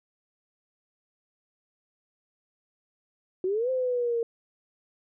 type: exponential two-way sweep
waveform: sine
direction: up then down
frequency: 360 to 522 to 459.3 Hz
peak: -24 dBFS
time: 3.44-4.23 s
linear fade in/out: 2 ms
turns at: 3.7 s
effects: none